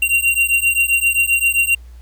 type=beating tone pair; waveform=square; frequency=2758 / 2765.6 Hz; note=F7 / F7; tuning=-22 / -18 cents; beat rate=7.6 Hz; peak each=-17 dBFS; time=0.02-1.75 s; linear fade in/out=5 ms; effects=added 60 Hz sine -35 dBFS peak until 2.01 s + pink hiss -55 dBFS RMS until 2.01 s